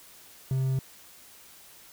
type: tone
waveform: triangle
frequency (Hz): 132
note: C3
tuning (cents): +16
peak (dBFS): -22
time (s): 0.51-0.79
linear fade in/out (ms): 2
effects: white hiss -52 dBFS RMS until 1.92 s